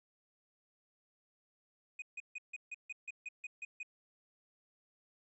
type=tone bursts; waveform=triangle; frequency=2489 Hz; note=D#7; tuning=in tune; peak=-39 dBFS; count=11; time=1.99-3.831 s; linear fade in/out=5 ms; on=31 ms; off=150 ms; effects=resampled to 24000 Hz